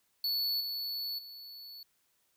square tone with level steps, 4435 Hz, C#8, in tune, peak -30 / -35 / -46 dBFS, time 0.24-1.83 s, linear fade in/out 2 ms, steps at 0.6 / 1.18 s, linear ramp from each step 10 ms, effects white hiss -74 dBFS RMS until 2.36 s

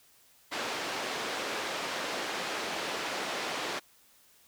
pink band-pass noise, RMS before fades -35 dBFS, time 0.51-3.8 s, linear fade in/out 20 ms, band 400 to 4900 Hz, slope 12 dB/octave, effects white hiss -62 dBFS RMS until 4.47 s

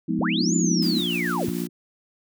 sine chord, F half-diminished seventh, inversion none, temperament equal with one note detuned, 174.61 / 207.7 / 246.9 / 317.5 Hz, F3 / Ab3 / Cb4 / Eb4, 0 / 0 / 0 / +35 cents, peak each -27 dBFS, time 0.08-1.01 s, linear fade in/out 10 ms
sine linear two-way sweep, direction up then down, 55 to 7180 to 55 Hz, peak -25 dBFS, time 0.19-1.49 s, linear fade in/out 0 ms, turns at 0.55 s
harmonic tone, 58.6 Hz, A#1, 10 cents sharp, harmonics 3 / 4 / 5 / 6, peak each -29 / -30 / -31 / -32 dBFS, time 0.34-1.69 s, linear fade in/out 50 ms
white noise with tremolo, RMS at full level -38 dBFS, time 0.82-1.67 s, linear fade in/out 2 ms, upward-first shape triangle, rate 6.8 Hz, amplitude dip 40%
effects none

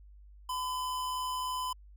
square tone with amplitude modulation, 1011 Hz, B5, 40 cents sharp, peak -32 dBFS, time 0.49-1.73 s, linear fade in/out 5 ms, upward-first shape sine, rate 143 Hz, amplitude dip 25%, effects added 50 Hz sine -51 dBFS peak until 1.96 s

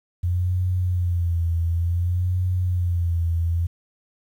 sine tone with vibrato, 87.4 Hz, F2, 2 cents sharp, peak -19 dBFS, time 0.23-3.67 s, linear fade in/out 10 ms, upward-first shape sine, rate 0.56 Hz, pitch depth 76 cents each way, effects 9-bit

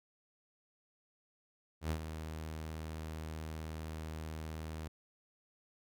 sawtooth tone with ADSR envelope, 78.9 Hz, D#2, 25 cents sharp, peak -28 dBFS, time 1.81-4.88 s, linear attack 94 ms, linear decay 79 ms, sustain -9 dB, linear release 4 ms, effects none

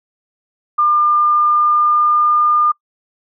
sine tone with pitch glide, 1200 to 1208.3 Hz, D6 to D6, +37 to +49 cents, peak -10 dBFS, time 0.78-2.72 s, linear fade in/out 10 ms, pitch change +12 cents, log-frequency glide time 0.88-2.45 s, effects noise-tail reverb RT60 0.1 s tail -24 dB re dry

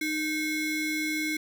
square ring-modulated tone, 932.3 Hz, A#5, in tune, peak -25 dBFS, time 0.01-1.37 s, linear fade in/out 5 ms, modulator 1240 Hz, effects none

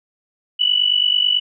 sine tone with amplitude modulation, 2960 Hz, F#7, in tune, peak -10 dBFS, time 0.59-1.4 s, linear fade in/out 20 ms, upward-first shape sine, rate 49.1 Hz, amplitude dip 80%, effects none

